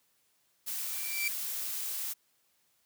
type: noise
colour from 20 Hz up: blue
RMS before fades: -36 dBFS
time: 0.66-2.14 s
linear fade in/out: 20 ms
type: tone with exponential growth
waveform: 40% pulse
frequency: 2334 Hz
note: D7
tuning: 11 cents flat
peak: -27 dBFS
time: 0.72-1.28 s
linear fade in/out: 2 ms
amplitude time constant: 120 ms
effects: white hiss -72 dBFS RMS until 2.85 s + high-pass 60 Hz 12 dB/octave